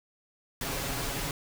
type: noise with comb filter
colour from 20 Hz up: pink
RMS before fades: -33 dBFS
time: 0.61-1.31 s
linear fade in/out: 2 ms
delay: 7.2 ms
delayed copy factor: +0.55
effects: none